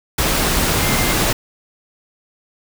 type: tone in noise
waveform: sine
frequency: 2100 Hz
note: C7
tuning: 6 cents sharp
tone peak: -26 dBFS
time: 0.82-1.13 s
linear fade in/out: 5 ms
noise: pink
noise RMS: -17 dBFS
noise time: 0.18-1.33 s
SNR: -12 dB
effects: none